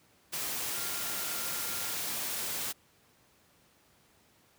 sine tone in noise, 1396.9 Hz, F6, in tune, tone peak -46 dBFS, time 0.73-1.95 s, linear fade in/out 20 ms, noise white, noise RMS -35 dBFS, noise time 0.32-2.73 s, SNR -14 dB, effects pink hiss -65 dBFS RMS until 4.58 s + high-pass 80 Hz 12 dB/octave

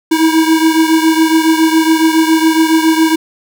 square beating tone pair, 319.2 / 326.4 Hz, D#4 / E4, +44 / -17 cents, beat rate 7.2 Hz, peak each -10 / -14 dBFS, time 0.11-3.16 s, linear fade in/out 10 ms, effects none

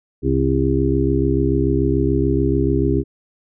harmonic tone, 66.9 Hz, C2, 39 cents sharp, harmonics 1 / 2 / 4 / 5 / 6, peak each -21 / -21 / -21 / -21 / -21 dBFS, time 0.22-3.04 s, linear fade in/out 50 ms, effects none

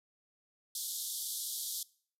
white band-pass noise, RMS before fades -39 dBFS, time 0.75-1.83 s, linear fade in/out 2 ms, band 3300 to 14000 Hz, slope 96 dB/octave, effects noise-tail reverb RT60 0.5 s tail -22 dB re dry

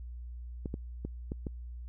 clicks, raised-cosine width 3 ms, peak -23 dBFS, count 5, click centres 0.658 / 0.741 / 1.05 / 1.319 / 1.468 s, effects added 60 Hz sine -40 dBFS peak until 1.88 s

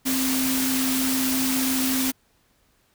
sine tone in noise, 261.6 Hz, C4, in tune, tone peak -23 dBFS, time 0.05-2.12 s, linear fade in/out 20 ms, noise white, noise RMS -26 dBFS, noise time 0.05-2.12 s, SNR 0 dB, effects pink hiss -64 dBFS RMS until 2.94 s

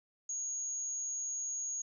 sine tone, 6645 Hz, G#8, in tune, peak -35 dBFS, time 0.29-1.82 s, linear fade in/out 5 ms, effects none

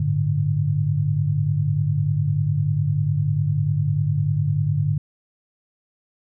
sine chord, G suspended second, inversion none, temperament equal with one note detuned, 100 / 110 / 146.83 Hz, G2 / A2 / D3, +35 / 0 / 0 cents, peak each -24 / -25 / -20 dBFS, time 0-4.98 s, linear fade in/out 5 ms, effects none

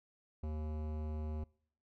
sine tone with hard clipping, 76.9 Hz, D#2, 20 cents flat, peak -39 dBFS, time 0.43-1.44 s, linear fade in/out 5 ms, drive 17 dB, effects noise-tail reverb RT60 0.6 s tail -25 dB re dry

